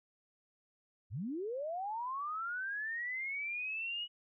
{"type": "linear sweep", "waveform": "sine", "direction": "up", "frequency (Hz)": [77.78, 2929], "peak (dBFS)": -36, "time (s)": [1.1, 4.08], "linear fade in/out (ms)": 50, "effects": []}